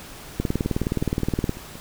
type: two click trains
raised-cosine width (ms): 3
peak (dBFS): -24 / -9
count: 7 / 22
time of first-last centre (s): 0.65-1.755 / 0.4-1.494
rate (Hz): 5.43 / 19.2
effects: pink hiss -41 dBFS RMS until 1.8 s